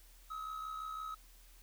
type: tone with amplitude modulation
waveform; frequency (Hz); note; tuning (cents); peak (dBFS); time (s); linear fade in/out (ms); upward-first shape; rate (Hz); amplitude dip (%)
triangle; 1280; D#6; +49; -36; 0.3-1.15; 10; sine; 65.9; 55
effects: added 40 Hz sine -58 dBFS peak until 1.62 s + white hiss -64 dBFS RMS until 1.62 s